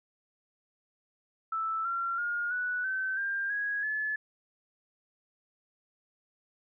sine tone with pitch steps, 1318.5 / 1369.7 / 1423 / 1478.3 / 1535.7 / 1595.4 / 1657.4 / 1721.8 Hz, E6 / F6 / F6 / F#6 / G6 / G6 / G#6 / A6, 0 / -34 / +32 / -2 / -36 / +30 / -4 / -38 cents, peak -29 dBFS, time 1.52-4.16 s, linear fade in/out 5 ms, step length 330 ms, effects none

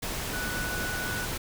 sine tone in noise, 1480 Hz, F#6, in tune, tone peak -33 dBFS, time 0.33-1.26 s, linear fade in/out 10 ms, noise pink, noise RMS -33 dBFS, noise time 0.02-1.38 s, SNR -3 dB, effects none

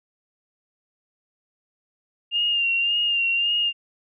sine tone with vibrato, 2800 Hz, F7, 4 cents sharp, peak -19 dBFS, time 2.31-3.73 s, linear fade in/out 50 ms, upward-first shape sine, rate 1.8 Hz, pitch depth 38 cents each way, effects none

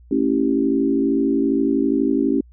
sine chord, A dominant seventh, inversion none, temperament equal with one note detuned, 225.3 / 277.2 / 329.6 / 392 Hz, A3 / C#4 / E4 / G4, +41 / 0 / 0 / 0 cents, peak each -24 / -18 / -23 / -23 dBFS, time 0.11-2.41 s, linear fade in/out 5 ms, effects added 60 Hz sine -44 dBFS peak until 2.52 s

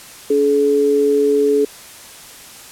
sine tone pair together, 285.6 / 427.5 Hz, D4 / A4, -48 / -50 cents, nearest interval perfect fifth, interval 698 cents, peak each -19 / -12 dBFS, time 0.3-1.65 s, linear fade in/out 5 ms, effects white hiss -38 dBFS RMS until 2.71 s + low-pass 12000 Hz 12 dB/octave

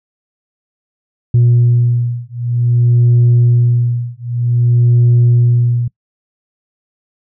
sine beating tone pair, 120 / 120.53 Hz, B2 / B2, -49 / -42 cents, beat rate 0.53 Hz, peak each -10 dBFS, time 1.34-5.88 s, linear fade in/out 5 ms, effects noise-tail reverb RT60 0.1 s tail -24 dB re dry + tanh soft clip ceiling -4 dBFS

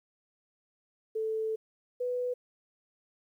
sine tone pair in turn, 440 / 495.3 Hz, A4 / B4, 0 / +5 cents, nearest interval major second, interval 205 cents, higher second, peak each -29 / -29 dBFS, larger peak neither, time 1.15-1.56 / 2-2.34 s, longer first, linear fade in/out 10 ms, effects 11-bit

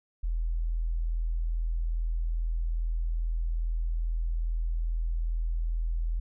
sine tone, 41.2 Hz, E1, in tune, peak -26 dBFS, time 0.23-6.2 s, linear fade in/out 10 ms, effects none

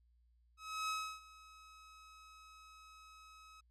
sawtooth tone with ADSR envelope, 1280 Hz, D#6, 49 cents sharp, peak -32 dBFS, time 0.57-3.61 s, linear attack 320 ms, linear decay 310 ms, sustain -21 dB, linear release 11 ms, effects added 59 Hz sine -68 dBFS peak until 3.7 s + low-pass 9000 Hz 12 dB/octave

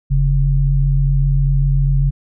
sine tone pair together, 43.65 / 138.59 Hz, F1 / C#3, 0 / 0 cents, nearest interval octave + minor sixth, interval 2000 cents, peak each -14 dBFS, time 0.1-2.11 s, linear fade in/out 20 ms, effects none

